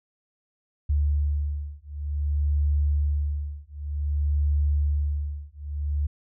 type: beating tone pair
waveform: sine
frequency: 72.8 / 73.34 Hz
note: D2 / D2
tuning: -15 / -2 cents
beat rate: 0.54 Hz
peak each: -25 dBFS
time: 0.89-6.07 s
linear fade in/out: 10 ms
effects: none